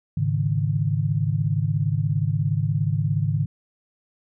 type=chord; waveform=sine; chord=Ab suspended fourth; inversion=none; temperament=equal with one note detuned; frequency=104.91 / 138.59 / 155.56 Hz; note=Ab2 / Db3 / Eb3; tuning=+18 / 0 / 0 cents; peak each=-24 dBFS; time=0.17-3.46 s; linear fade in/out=5 ms; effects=none